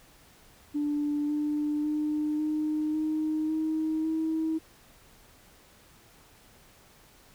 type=tone with pitch steps; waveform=sine; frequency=293.7 / 297.8 / 302 / 306.2 / 310.4 / 314.8 / 319.2 Hz; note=D4 / D4 / D4 / D#4 / D#4 / D#4 / D#4; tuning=0 / +24 / +48 / -28 / -4 / +20 / +44 cents; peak=-25 dBFS; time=0.74-4.59 s; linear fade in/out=20 ms; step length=550 ms; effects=tanh soft clip ceiling -21 dBFS + pink hiss -57 dBFS RMS until 7.34 s